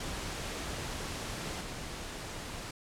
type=noise with level steps; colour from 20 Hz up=pink; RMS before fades=-38 / -41 dBFS; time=0-2.71 s; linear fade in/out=5 ms; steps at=1.61 s; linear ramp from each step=2 ms; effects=low-pass 9000 Hz 12 dB/octave